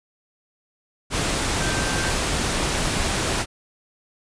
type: tone in noise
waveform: sine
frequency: 1561 Hz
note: G6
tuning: 8 cents flat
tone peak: -30 dBFS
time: 1.59-2.15 s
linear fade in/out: 50 ms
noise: pink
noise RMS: -23 dBFS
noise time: 1.1-3.46 s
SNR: -10 dB
effects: resampled to 22050 Hz